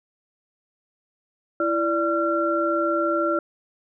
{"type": "tone cluster", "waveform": "sine", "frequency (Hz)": [333.6, 586, 1367], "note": ["E4", "D5", "F6"], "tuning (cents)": [21, -4, -37], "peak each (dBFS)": -24, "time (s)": [1.6, 3.39], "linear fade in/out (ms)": 2, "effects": []}